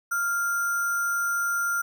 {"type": "tone with sample-and-hold", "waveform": "sine", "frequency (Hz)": 1396.9, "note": "F6", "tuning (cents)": 0, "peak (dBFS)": -23, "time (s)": [0.11, 1.82], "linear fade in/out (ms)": 10, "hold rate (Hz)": 7350, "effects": []}